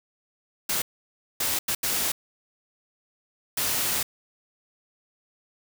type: noise bursts at uneven times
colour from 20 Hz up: white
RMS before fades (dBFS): -26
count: 5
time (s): 0.69-0.82 / 1.4-1.59 / 1.68-1.75 / 1.83-2.12 / 3.57-4.03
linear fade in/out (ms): 5
effects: none